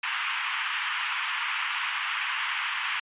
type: band-pass noise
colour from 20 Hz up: white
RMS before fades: -30 dBFS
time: 0.03-3 s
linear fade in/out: 5 ms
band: 940 to 3100 Hz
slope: 48 dB/octave
effects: resampled to 8000 Hz